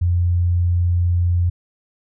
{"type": "tone", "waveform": "sine", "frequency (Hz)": 87.6, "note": "F2", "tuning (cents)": 6, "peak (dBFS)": -14, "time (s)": [0.01, 1.5], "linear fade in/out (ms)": 10, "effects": []}